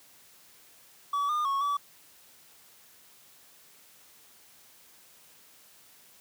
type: tone with pitch steps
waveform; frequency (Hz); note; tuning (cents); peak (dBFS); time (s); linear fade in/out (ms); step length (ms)
triangle; 1141 / 1212 / 1102 / 1147; C#6 / D#6 / C#6 / D6; +50 / -46 / -11 / -41; -24; 1.13-1.77; 5; 160
effects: white hiss -57 dBFS RMS until 6.2 s + high-pass 80 Hz 12 dB/octave